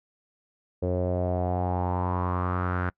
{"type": "tone with low-pass filter sweep", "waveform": "sawtooth", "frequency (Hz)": 90.2, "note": "F#2", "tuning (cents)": -44, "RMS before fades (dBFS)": -27, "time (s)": [0.82, 2.9], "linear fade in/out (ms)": 10, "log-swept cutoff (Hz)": [500, 1500], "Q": 5.1, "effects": ["noise-tail reverb RT60 0.1 s tail -26 dB re dry"]}